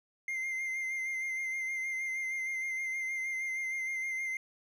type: tone with vibrato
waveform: triangle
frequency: 2093 Hz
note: C7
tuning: in tune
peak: -31 dBFS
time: 0.28-4.37 s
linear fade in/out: 2 ms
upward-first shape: sine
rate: 6.4 Hz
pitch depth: 27 cents each way
effects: none